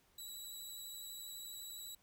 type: tone with vibrato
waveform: 15% pulse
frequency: 3918 Hz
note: B7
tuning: 15 cents flat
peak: -40 dBFS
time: 0.18-1.95 s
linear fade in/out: 5 ms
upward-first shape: triangle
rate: 12 Hz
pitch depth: 18 cents each way
effects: pink hiss -72 dBFS RMS until 2.02 s